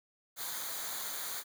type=noise with comb filter; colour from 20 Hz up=white; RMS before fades=-39 dBFS; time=0.36-1.44 s; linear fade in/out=50 ms; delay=0.37 ms; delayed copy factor=-0.7; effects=none